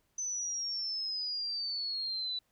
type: exponential sweep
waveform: sine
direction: down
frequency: 6110 to 3951 Hz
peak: -33 dBFS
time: 0.18-2.39 s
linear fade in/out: 5 ms
effects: pink hiss -75 dBFS RMS until 2.51 s